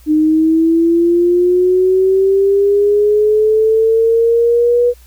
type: linear sweep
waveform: sine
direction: up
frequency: 304.5 to 487.4 Hz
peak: -8 dBFS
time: 0.06-4.94 s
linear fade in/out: 50 ms
effects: added 60 Hz sine -40 dBFS peak until 5.06 s + white hiss -49 dBFS RMS until 5.06 s